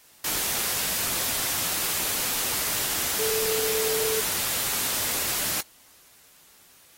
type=tone in noise; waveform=sine; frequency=440 Hz; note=A4; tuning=in tune; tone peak=-27 dBFS; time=3.19-4.21 s; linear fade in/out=5 ms; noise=white; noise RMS=-27 dBFS; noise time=0.24-5.61 s; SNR=-3 dB; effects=white hiss -55 dBFS RMS until 6.97 s + AAC 48 kbps